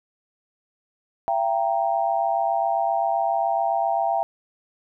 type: chord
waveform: sine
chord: E diminished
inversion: none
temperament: equal with one note detuned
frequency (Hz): 676.6 / 784 / 932.3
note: E5 / G5 / Bb5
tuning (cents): +45 / 0 / 0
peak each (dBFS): -23 / -23 / -28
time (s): 1.28-4.23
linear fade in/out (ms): 0
effects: none